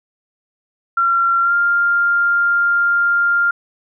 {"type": "tone with pitch glide", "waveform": "sine", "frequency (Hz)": [1371, 1398.2], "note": ["F6", "F6"], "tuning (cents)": [-32, 2], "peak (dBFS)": -12, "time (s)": [0.97, 3.51], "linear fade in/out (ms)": 5, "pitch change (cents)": 34, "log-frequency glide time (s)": [1.42, 1.54], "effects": []}